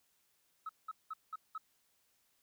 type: tone bursts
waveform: sine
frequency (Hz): 1288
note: E6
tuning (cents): -41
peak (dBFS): -38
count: 5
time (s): 0.66-1.58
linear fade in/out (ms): 5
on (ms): 32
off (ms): 190
effects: tanh soft clip ceiling -34 dBFS + white hiss -75 dBFS RMS until 2.42 s